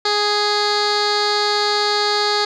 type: tone with low-pass filter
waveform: 15% pulse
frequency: 415.3 Hz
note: G#4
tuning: in tune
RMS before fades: -18 dBFS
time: 0.05-2.45 s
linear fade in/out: 5 ms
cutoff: 4700 Hz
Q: 4.6
effects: none